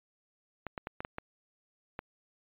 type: clicks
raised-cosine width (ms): 0.5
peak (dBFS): -22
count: 7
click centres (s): 0.667 / 0.778 / 0.871 / 1.005 / 1.049 / 1.184 / 1.991
effects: resampled to 8000 Hz